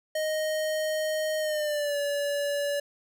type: tone with pitch glide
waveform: square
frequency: 622 to 573.7 Hz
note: D#5 to D5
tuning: -1 to -41 cents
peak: -27 dBFS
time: 0.15-2.8 s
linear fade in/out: 5 ms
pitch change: -140 cents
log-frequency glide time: 1.39-1.98 s
effects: none